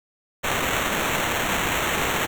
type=noise with sample-and-hold; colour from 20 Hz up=white; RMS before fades=-24 dBFS; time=0.43-2.27 s; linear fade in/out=20 ms; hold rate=4900 Hz; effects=none